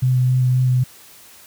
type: tone with vibrato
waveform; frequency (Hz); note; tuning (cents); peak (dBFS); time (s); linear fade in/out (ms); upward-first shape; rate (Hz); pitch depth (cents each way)
sine; 127.2; C3; -48; -13; 0.02-0.84; 10; square; 3.8; 10
effects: white hiss -45 dBFS RMS until 1.46 s